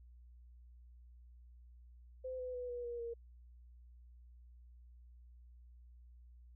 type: tone with pitch steps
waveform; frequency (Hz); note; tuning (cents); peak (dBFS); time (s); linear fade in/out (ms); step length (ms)
sine; 514 / 504.3 / 494.8 / 485.4 / 476.3 / 467.3; C5 / B4 / B4 / B4 / A#4 / A#4; -31 / +36 / +3 / -30 / +37 / +4; -40; 2.24-3.14; 10; 150
effects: added 60 Hz sine -56 dBFS peak until 6.55 s